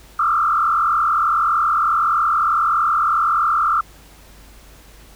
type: tone with frequency modulation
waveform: sine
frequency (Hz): 1274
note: D#6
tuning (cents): +41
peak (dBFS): -14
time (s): 0.19-3.81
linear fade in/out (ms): 5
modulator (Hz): 41.6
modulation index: 2.6
effects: added 50 Hz sine -45 dBFS peak until 5.15 s + pink hiss -47 dBFS RMS until 5.15 s